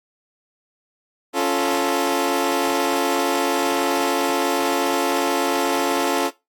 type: chord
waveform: 20% pulse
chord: Db augmented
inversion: none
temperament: equal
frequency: 277.2 / 349.2 / 440 Hz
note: Db4 / F4 / A4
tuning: 0 / 0 / 0 cents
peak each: -18 / -18 / -18 dBFS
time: 1.33-6.31 s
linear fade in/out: 50 ms
effects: noise-tail reverb RT60 0.2 s tail -17 dB re dry + AAC 64 kbps